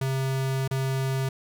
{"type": "tone with dropouts", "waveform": "square", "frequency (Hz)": 133.4, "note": "C3", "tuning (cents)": 34, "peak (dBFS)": -25, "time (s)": [0.01, 1.29], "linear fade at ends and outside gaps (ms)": 5, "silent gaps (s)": [0.678, 0.71], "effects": []}